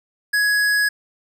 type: tone with hard clipping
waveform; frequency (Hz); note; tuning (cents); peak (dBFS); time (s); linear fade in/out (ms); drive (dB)
sine; 1673; G#6; +12; -17; 0.33-0.89; 10; 15
effects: none